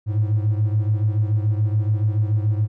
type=beating tone pair; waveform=triangle; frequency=104.5 / 111.5 Hz; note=G#2 / A2; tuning=+11 / +23 cents; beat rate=7 Hz; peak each=-15 / -20 dBFS; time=0.06-2.68 s; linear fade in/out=50 ms; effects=tanh soft clip ceiling -12 dBFS